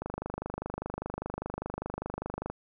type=click train; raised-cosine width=1 ms; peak=-20 dBFS; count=63; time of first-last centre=0.02-2.5 s; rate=25 Hz; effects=none